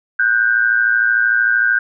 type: tone pair together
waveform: sine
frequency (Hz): 1470.8 / 1584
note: F#6 / G6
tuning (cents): -11 / +18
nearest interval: minor second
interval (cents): 129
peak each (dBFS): -15 / -14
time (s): 0.19-1.79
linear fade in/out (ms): 5
effects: none